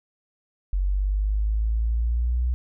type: linear sweep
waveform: sine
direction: up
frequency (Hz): 46.25 to 62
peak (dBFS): -20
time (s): 0.73-2.54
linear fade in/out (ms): 0
effects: none